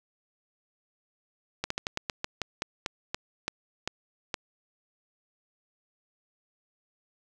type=slowing click train; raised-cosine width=0.2 ms; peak=-12 dBFS; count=14; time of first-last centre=1.64-4.342 s; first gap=64 ms; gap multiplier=1.18; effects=none